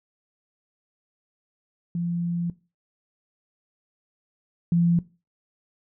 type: tone pair in turn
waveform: sine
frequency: 172 / 171.06 Hz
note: F3 / F3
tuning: -26 / -36 cents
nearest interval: unison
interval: 10 cents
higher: first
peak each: -24 / -17 dBFS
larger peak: second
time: 1.95-2.5 / 4.72-4.99 s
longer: first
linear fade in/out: 2 ms
effects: noise-tail reverb RT60 0.3 s tail -19 dB re dry